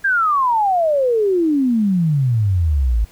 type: exponential sweep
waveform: sine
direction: down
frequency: 1635 to 51.91 Hz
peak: -13 dBFS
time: 0.04-3.05 s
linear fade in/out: 10 ms
effects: pink hiss -49 dBFS RMS until 3.11 s